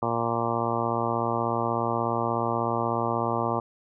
harmonic tone, 116.54 Hz, A#2, in tune, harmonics 1 / 2 / 3 / 4 / 5 / 6 / 7 / 8 / 9 / 10, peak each -33 / -33 / -33 / -33 / -33 / -33 / -33 / -33 / -33 / -33 dBFS, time 0.02-3.6 s, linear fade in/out 5 ms, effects none

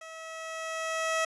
15% pulse tone with level ramp, 646 Hz, E5, 35 cents flat, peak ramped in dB -37 to -19 dBFS, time 0.01-1.25 s, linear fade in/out 5 ms, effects resampled to 22050 Hz

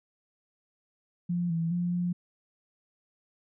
sine tone with pitch steps, 174.7 / 165.5 / 175.4 / 176.4 Hz, F3 / E3 / F3 / F3, +1 / +7 / +8 / +18 cents, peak -26 dBFS, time 1.29-2.13 s, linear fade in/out 10 ms, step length 210 ms, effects none

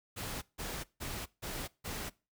pink noise bursts, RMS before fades -40 dBFS, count 5, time 0.16-2.1 s, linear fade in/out 20 ms, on 260 ms, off 160 ms, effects noise-tail reverb RT60 0.3 s tail -22 dB re dry

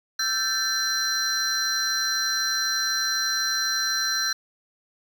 triangle tone cluster, 1338 / 1558 / 1772 / 4086 / 5750 Hz, E6 / G6 / A6 / C8 / F8, +25 / -11 / +12 / -42 / +50 cents, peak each -32 / -27 / -32 / -24 / -28 dBFS, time 0.19-4.33 s, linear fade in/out 5 ms, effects tanh soft clip ceiling -11 dBFS + 8-bit

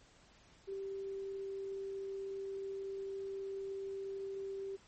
sine tone, 390.5 Hz, G4, 7 cents flat, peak -39 dBFS, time 0.67-4.77 s, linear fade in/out 20 ms, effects pink hiss -64 dBFS RMS until 4.87 s + MP3 32 kbps

